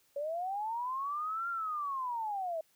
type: linear two-way sweep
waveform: sine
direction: up then down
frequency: 554.4 to 1396.9 to 624 Hz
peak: -33 dBFS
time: 0.16-2.61 s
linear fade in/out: 5 ms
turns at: 1.49 s
effects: white hiss -70 dBFS RMS until 2.75 s